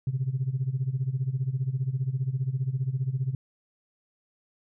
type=tone with tremolo; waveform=sine; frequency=131.1 Hz; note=C3; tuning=4 cents sharp; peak=-21 dBFS; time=0.07-3.35 s; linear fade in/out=2 ms; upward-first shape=sine; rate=15 Hz; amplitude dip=85%; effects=tanh soft clip ceiling -19 dBFS